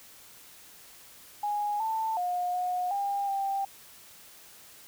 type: tone with pitch steps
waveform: sine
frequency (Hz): 828 / 887 / 716 / 724 / 801 / 787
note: G#5 / A5 / F5 / F#5 / G5 / G5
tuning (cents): -5 / +14 / +43 / -38 / +37 / +7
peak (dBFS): -27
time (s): 1.43-3.65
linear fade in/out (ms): 5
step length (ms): 370
effects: white hiss -52 dBFS RMS until 4.87 s